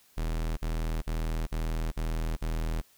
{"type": "tone bursts", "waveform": "45% pulse", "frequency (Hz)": 40.27, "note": "E1", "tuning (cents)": -40, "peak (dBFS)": -28, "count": 6, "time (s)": [0.17, 2.815], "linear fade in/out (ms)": 10, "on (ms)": 400, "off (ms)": 49, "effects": ["white hiss -62 dBFS RMS until 2.97 s"]}